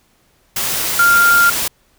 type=tone in noise; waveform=sine; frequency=1396 Hz; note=F6; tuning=1 cent flat; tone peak=-8 dBFS; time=0.99-1.5 s; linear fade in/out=5 ms; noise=white; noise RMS=-19 dBFS; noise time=0.56-1.68 s; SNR=+8 dB; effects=pink hiss -57 dBFS RMS until 1.98 s